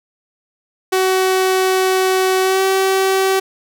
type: tone with pitch glide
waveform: sawtooth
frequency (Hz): 375.9 to 383.1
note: F#4 to G4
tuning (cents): +27 to -40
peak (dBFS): -9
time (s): 0.92-3.4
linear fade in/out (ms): 10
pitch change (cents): +33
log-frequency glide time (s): 2.41-2.62
effects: none